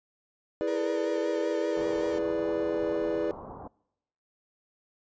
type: chord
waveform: triangle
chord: E dominant seventh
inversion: none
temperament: equal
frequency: 329.6 / 415.3 / 493.9 / 587.3 Hz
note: E4 / G#4 / B4 / D5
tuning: 0 / 0 / 0 / 0 cents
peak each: -30 dBFS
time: 0.61-3.31 s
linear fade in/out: 0 ms
type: tone with vibrato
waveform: 35% pulse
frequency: 460.5 Hz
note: A#4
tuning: 21 cents flat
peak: -35 dBFS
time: 0.67-2.19 s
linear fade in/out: 10 ms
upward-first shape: sine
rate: 5.2 Hz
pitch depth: 52 cents each way
type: low-pass noise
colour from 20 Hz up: white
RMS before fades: -43 dBFS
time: 1.76-3.68 s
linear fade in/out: 10 ms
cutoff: 1100 Hz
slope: 48 dB/octave
effects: noise-tail reverb RT60 0.9 s tail -26 dB re dry + resampled to 16000 Hz